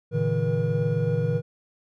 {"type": "tone cluster", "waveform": "triangle", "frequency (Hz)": [114.5, 142.5, 161, 479.5], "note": ["A#2", "C#3", "E3", "A#4"], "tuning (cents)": [-31, 48, -41, 49], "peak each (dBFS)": -25, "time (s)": [0.11, 1.42], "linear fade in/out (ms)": 50, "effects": []}